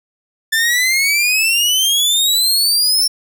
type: exponential sweep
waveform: sawtooth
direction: up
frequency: 1760 to 5420 Hz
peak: -9 dBFS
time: 0.52-3.08 s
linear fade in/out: 10 ms
effects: none